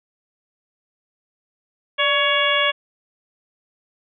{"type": "harmonic tone with a mistuned harmonic", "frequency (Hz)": 560, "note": "C#5", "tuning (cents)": 18, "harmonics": [1, 2, 3, 4, 5, 6], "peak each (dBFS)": [-23, -23, -23, -23, -23, -23], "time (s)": [1.98, 2.72], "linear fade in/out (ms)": 20, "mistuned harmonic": 1, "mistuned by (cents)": 75, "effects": []}